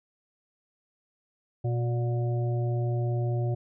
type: harmonic tone with a mistuned harmonic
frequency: 120.6 Hz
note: B2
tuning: 41 cents flat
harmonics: 1 / 3 / 5 / 6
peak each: -25 / -35 / -39 / -41 dBFS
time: 1.64-3.55 s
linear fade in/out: 10 ms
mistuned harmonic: 5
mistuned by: -51 cents
effects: none